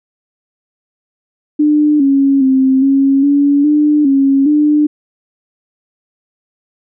sine tone with pitch steps, 299.3 / 275.2 / 264 / 273.3 / 284.5 / 298.5 / 273.6 / 298.6 Hz, D4 / C#4 / C4 / C#4 / C#4 / D4 / C#4 / D4, +33 / -12 / +16 / -24 / +45 / +28 / -23 / +29 cents, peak -7 dBFS, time 1.59-4.87 s, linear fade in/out 10 ms, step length 410 ms, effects none

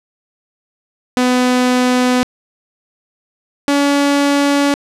sawtooth tone pair in turn, 250.5 / 284 Hz, B3 / C#4, +25 / +42 cents, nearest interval major second, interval 217 cents, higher second, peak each -7 dBFS, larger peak neither, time 1.17-2.23 / 3.68-4.74 s, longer neither, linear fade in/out 0 ms, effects low-pass 9000 Hz 12 dB/octave

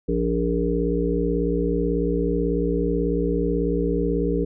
harmonic tone, 58.2 Hz, A#1, 2 cents flat, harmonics 1 / 3 / 5 / 7 / 8, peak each -26 / -26 / -26 / -26 / -26 dBFS, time 0.08-4.45 s, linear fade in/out 10 ms, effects none

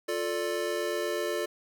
square chord, D minor, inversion first, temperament just, 352.4 / 440.5 / 587.3 Hz, F4 / A4 / D5, +16 / +2 / 0 cents, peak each -34 dBFS, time 0.08-1.46 s, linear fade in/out 10 ms, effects 11-bit

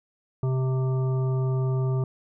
harmonic tone, 130.4 Hz, C3, 5 cents flat, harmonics 1 / 3 / 5 / 7 / 9, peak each -22 / -32 / -40 / -44 / -43 dBFS, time 0.43-2.04 s, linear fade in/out 2 ms, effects none

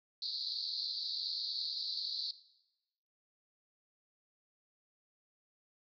pink band-pass noise, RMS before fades -39 dBFS, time 0.22-2.31 s, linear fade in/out 2 ms, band 4000 to 4700 Hz, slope 96 dB/octave, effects noise-tail reverb RT60 0.9 s tail -17 dB re dry

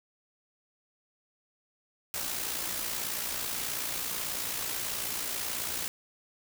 white noise with amplitude modulation, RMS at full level -32 dBFS, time 2.14-5.88 s, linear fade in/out 0 ms, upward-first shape sine, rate 58.4 Hz, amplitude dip 45%, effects none

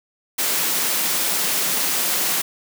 white high-pass noise, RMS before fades -21 dBFS, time 0.38-2.42 s, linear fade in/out 10 ms, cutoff 150 Hz, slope 96 dB/octave, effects none

